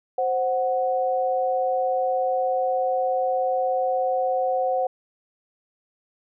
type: tone pair together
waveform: sine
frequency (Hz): 523.3 / 740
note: C5 / F#5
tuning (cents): 0 / 0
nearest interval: tritone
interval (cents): 600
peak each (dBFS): -23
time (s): 0.18-4.87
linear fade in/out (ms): 5
effects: none